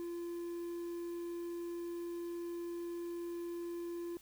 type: tone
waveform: triangle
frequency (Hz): 343.9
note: F4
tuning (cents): -27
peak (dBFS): -37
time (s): 0-4.17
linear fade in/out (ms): 0
effects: added 50 Hz sine -70 dBFS peak until 4.21 s + white hiss -62 dBFS RMS until 4.21 s